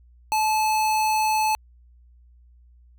square tone, 866 Hz, A5, 28 cents flat, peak -20 dBFS, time 0.32-1.55 s, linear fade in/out 0 ms, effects added 60 Hz sine -50 dBFS peak until 2.98 s

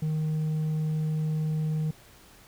triangle tone with hard clipping, 155.56 Hz, D#3, in tune, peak -24 dBFS, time 0.02-1.91 s, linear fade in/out 5 ms, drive 1 dB, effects pink hiss -54 dBFS RMS until 2.47 s

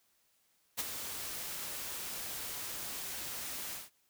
white noise with ADSR envelope, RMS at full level -33 dBFS, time 0.77-3.9 s, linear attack 26 ms, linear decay 28 ms, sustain -8 dB, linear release 170 ms, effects white hiss -73 dBFS RMS until 4.09 s

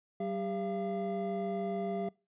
triangle tone cluster, 191.5 / 400.4 / 683 Hz, G3 / G4 / F5, -40 / +37 / -39 cents, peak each -35 / -35 / -35 dBFS, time 0.2-2.09 s, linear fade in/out 5 ms, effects noise-tail reverb RT60 0.3 s tail -24 dB re dry + resampled to 8000 Hz

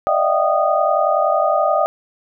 sine tone cluster, 587 / 626 / 677 / 768 / 1235 Hz, D5 / D#5 / E5 / G5 / D#6, -1 / +10 / +46 / -36 / -13 cents, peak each -20 dBFS, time 0.07-1.86 s, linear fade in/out 0 ms, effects none

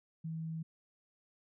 sine tone, 161.5 Hz, E3, 35 cents flat, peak -37 dBFS, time 0.24-0.63 s, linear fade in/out 10 ms, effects none

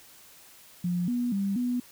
sine tone with pitch steps, 176.6 / 243.1 / 197.6 / 245.9 Hz, F3 / B3 / G3 / B3, +20 / -27 / +14 / -7 cents, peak -25 dBFS, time 0.84-1.8 s, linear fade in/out 5 ms, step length 240 ms, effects white hiss -53 dBFS RMS until 1.91 s

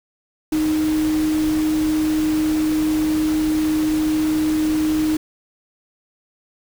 sine tone in noise, 310 Hz, D#4, 6 cents flat, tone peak -16 dBFS, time 0.52-5.17 s, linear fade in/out 5 ms, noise pink, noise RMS -31 dBFS, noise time 0.52-5.17 s, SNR +12 dB, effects none

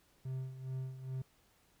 triangle tone with tremolo, 130.81 Hz, C3, in tune, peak -34 dBFS, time 0.25-1.22 s, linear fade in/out 5 ms, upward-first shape sine, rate 2.4 Hz, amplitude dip 70%, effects pink hiss -70 dBFS RMS until 1.8 s

